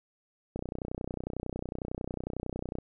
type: click train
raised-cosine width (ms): 2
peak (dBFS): -21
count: 70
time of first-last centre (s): 0.56-2.786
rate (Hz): 31
effects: none